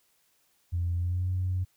sine tone with pitch glide, 86.7 to 91.86 Hz, F2 to F#2, -12 to -12 cents, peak -25 dBFS, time 0.72-1.65 s, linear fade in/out 20 ms, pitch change +100 cents, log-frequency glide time 0.96-1.29 s, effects tanh soft clip ceiling -21 dBFS + white hiss -69 dBFS RMS until 1.76 s

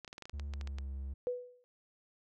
clicks, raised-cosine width 0.2 ms, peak -29 dBFS, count 12, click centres 0.047 / 0.078 / 0.129 / 0.181 / 0.223 / 0.255 / 0.296 / 0.397 / 0.537 / 0.612 / 0.674 / 0.785 s
triangle tone with pitch glide, 71.7 to 67.79 Hz, D2 to C#2, -41 to -38 cents, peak -36 dBFS, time 0.33-1.14 s, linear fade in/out 10 ms, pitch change -97 cents, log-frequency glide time 0.43-0.89 s
sine tone with exponential decay, 493.9 Hz, B4, in tune, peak -29 dBFS, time 1.27-1.64 s, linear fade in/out 0 ms, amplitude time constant 80 ms
effects none

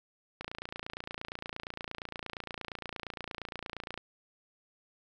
click train, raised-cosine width 0.3 ms, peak -22 dBFS, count 103, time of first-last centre 0.41-3.976 s, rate 28.6 Hz, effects none

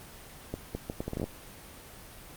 accelerating click train, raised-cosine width 2 ms, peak -19 dBFS, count 11, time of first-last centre 0.54-1.241 s, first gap 210 ms, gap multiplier 0.71, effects pink hiss -48 dBFS RMS until 2.36 s + Opus 24 kbps

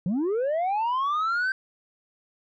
sine linear sweep, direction up, 162.2 to 1568 Hz, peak -20 dBFS, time 0.06-1.52 s, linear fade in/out 2 ms, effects tanh soft clip ceiling -22 dBFS

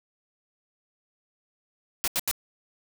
white noise bursts, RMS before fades -26 dBFS, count 3, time 2.04-2.313 s, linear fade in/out 0 ms, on 37 ms, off 81 ms, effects none

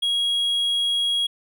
triangle tone, 3300 Hz, G#7, 12 cents flat, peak -18 dBFS, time 0.02-1.27 s, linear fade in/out 10 ms, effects none

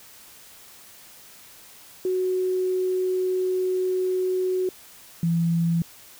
sine tone pair in turn, 370 / 167.89 Hz, F#4 / E3, 0 / +32 cents, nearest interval octave + major second, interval 1368 cents, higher first, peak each -21 / -19 dBFS, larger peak second, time 2.05-4.69 / 5.23-5.82 s, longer first, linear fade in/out 2 ms, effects white hiss -48 dBFS RMS until 6.19 s

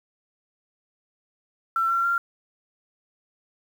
sine tone with pitch steps, 1346 / 1364.8 / 1383.8 Hz, E6 / F6 / F6, +36 / -40 / -16 cents, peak -20 dBFS, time 1.76-2.18 s, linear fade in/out 2 ms, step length 140 ms, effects 8-bit

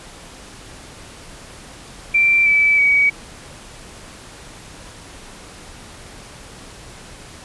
sine tone with pitch steps, 2350 / 2307 / 2265 Hz, D7 / D7 / C#7, +1 / -31 / +37 cents, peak -11 dBFS, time 2.14-3.1 s, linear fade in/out 10 ms, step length 320 ms, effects pink hiss -39 dBFS RMS until 7.44 s + resampled to 24000 Hz

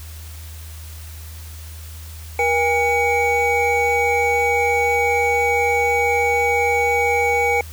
triangle tone cluster, 477.1 / 810 / 2251 Hz, A#4 / G#5 / C#7, +40 / -43 / +26 cents, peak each -18 dBFS, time 2.39-7.61 s, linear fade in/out 2 ms, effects added 79 Hz sine -33 dBFS peak until 7.72 s + white hiss -42 dBFS RMS until 7.72 s

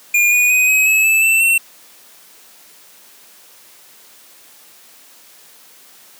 square tone with pitch steps, 2420 / 2459 / 2500 / 2540 / 2582 / 2624 / 2667 / 2710 Hz, D#7 / D#7 / D#7 / D#7 / E7 / E7 / E7 / E7, -49 / -21 / +8 / +35 / -37 / -9 / +20 / +47 cents, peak -11 dBFS, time 0.14-1.58 s, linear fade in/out 5 ms, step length 180 ms, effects white hiss -45 dBFS RMS until 6.19 s + high-pass 200 Hz 12 dB/octave

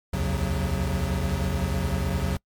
square tone cluster, 62.6 / 75.9 / 85.8 / 135.4 / 181.8 Hz, B1 / D#2 / F2 / C#3 / F#3, +24 / -42 / -30 / -40 / -30 cents, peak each -31 dBFS, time 0.13-2.37 s, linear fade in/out 5 ms, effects noise-tail reverb RT60 0.1 s tail -26 dB re dry + MP3 96 kbps

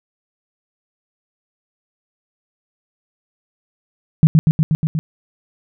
sine tone with echo, 156.8 Hz, D#3, 14 cents sharp, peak -4 dBFS, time 4.23-4.27 s, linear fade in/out 0 ms, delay 120 ms, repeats 6, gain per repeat -2 dB, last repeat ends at 4.99 s, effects none

